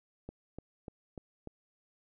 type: click train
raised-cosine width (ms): 2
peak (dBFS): -29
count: 5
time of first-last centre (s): 0.29-1.473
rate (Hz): 3.38
effects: none